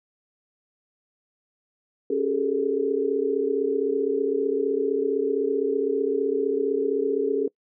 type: tone cluster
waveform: sine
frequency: 276.3 / 386.3 / 414.7 / 450.2 Hz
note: C#4 / G4 / G#4 / A4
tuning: -6 / -25 / -3 / +40 cents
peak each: -29 / -30 / -24 / -26 dBFS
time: 2.1-7.48 s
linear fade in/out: 5 ms
effects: noise-tail reverb RT60 0.1 s tail -24 dB re dry